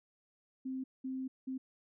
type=tone bursts at uneven times; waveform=sine; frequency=261.6 Hz; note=C4; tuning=in tune; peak=-36 dBFS; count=3; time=0.65-0.84 / 1.04-1.28 / 1.47-1.58 s; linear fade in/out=10 ms; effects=none